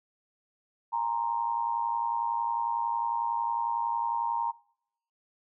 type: tone with amplitude modulation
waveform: sine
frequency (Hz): 932.3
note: A#5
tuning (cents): 0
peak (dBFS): -23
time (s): 0.92-4.52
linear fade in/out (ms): 20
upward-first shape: sine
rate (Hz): 111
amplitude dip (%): 75
effects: noise-tail reverb RT60 0.8 s tail -25 dB re dry